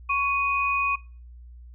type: tone pair together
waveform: sine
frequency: 1108.7 / 2489 Hz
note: C#6 / D#7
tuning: 0 / 0 cents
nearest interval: octave + major second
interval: 1400 cents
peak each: -24 dBFS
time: 0.09-0.96 s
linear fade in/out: 10 ms
effects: noise-tail reverb RT60 0.4 s tail -22 dB re dry + added 60 Hz sine -42 dBFS peak until 1.74 s